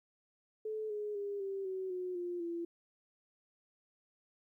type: tone with pitch steps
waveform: sine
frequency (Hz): 433.2 / 418.4 / 404.2 / 390.4 / 377.1 / 364.3 / 351.9 / 339.9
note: A4 / G#4 / G#4 / G4 / F#4 / F#4 / F4 / F4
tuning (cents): -27 / +13 / -47 / -7 / +33 / -27 / +13 / -47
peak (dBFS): -36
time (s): 0.65-2.65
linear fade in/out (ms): 5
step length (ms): 250
effects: 13-bit